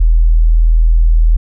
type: tone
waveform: sine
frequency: 40.64 Hz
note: E1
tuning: 24 cents flat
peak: -5 dBFS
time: 0-1.37 s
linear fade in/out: 10 ms
effects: none